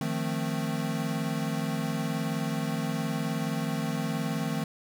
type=chord; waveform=square; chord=F dominant seventh; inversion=third; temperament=equal; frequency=155.56 / 174.61 / 220 / 261.6 Hz; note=Eb3 / F3 / A3 / C4; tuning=0 / 0 / 0 / 0 cents; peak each=-33 / -36 / -34 / -36 dBFS; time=0.01-4.64 s; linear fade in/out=2 ms; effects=none